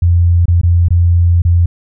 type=tone with dropouts; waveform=sine; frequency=86.4 Hz; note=F2; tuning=18 cents flat; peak=-6 dBFS; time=0.02-1.66 s; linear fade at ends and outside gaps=5 ms; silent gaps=0.457-0.481 / 0.614-0.633 / 0.885-0.905 / 1.42-1.45 s; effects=none